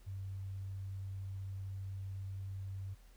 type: tone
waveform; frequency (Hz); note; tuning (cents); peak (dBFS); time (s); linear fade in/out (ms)
sine; 96.6; G2; -25; -40; 0.06-2.95; 20
effects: added 41 Hz sine -57 dBFS peak until 3.16 s + pink hiss -68 dBFS RMS until 3.16 s